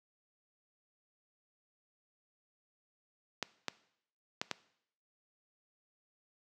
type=clicks; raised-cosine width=0.2 ms; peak=-16 dBFS; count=4; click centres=3.427 / 3.683 / 4.415 / 4.513 s; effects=noise-tail reverb RT60 0.7 s tail -19 dB re dry + high-pass 150 Hz 12 dB/octave